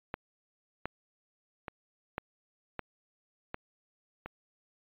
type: clicks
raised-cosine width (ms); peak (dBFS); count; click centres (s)
0.5; -19 / -18 / -23 / -18 / -20 / -21 / -25; 7; 0.141 / 0.856 / 1.682 / 2.181 / 2.793 / 3.544 / 4.26
effects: resampled to 8000 Hz